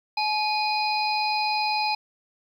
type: harmonic tone with a mistuned harmonic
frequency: 823 Hz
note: G#5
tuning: 16 cents flat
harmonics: 1 / 3 / 5 / 6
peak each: -24 / -29 / -31 / -32 dBFS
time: 0.17-1.95 s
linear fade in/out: 5 ms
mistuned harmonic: 1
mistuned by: +57 cents
effects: 9-bit